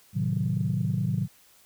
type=chord; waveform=sine; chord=A diminished seventh; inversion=none; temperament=equal; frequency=110 / 130.81 / 155.56 / 185 Hz; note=A2 / C3 / Eb3 / Gb3; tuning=0 / 0 / 0 / 0 cents; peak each=-29 dBFS; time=0.13-1.28 s; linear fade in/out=50 ms; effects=tanh soft clip ceiling -15 dBFS + white hiss -58 dBFS RMS until 1.65 s